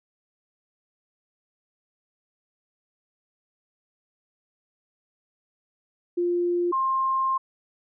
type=tone pair in turn; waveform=sine; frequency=350 / 1059.5 Hz; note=F4 / C6; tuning=+4 / +21 cents; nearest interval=octave + perfect fifth; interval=1917 cents; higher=second; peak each=-21 dBFS; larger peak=neither; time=6.17-6.72 / 6.72-7.38 s; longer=second; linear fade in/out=10 ms; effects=none